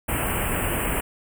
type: band-stop noise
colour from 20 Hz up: pink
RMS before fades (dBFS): -25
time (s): 0.08-1.01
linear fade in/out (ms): 10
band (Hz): 3000 to 7900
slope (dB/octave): 96
effects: none